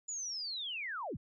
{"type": "linear sweep", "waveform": "sine", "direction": "down", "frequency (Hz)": [7040, 52.9], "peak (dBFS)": -37, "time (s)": [0.08, 1.17], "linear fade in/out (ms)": 10, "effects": []}